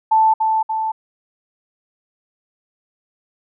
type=tone with echo; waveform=sine; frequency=880 Hz; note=A5; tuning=in tune; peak=-10 dBFS; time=0.11-0.34 s; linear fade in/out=10 ms; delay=290 ms; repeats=2; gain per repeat=-4 dB; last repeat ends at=0.92 s; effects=none